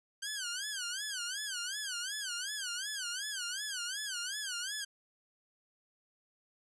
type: tone with vibrato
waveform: 10% pulse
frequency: 1552 Hz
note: G6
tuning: 18 cents flat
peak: -27 dBFS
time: 0.22-4.85 s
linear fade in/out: 10 ms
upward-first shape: sine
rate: 2.7 Hz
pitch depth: 180 cents each way
effects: low-pass 10000 Hz 12 dB/octave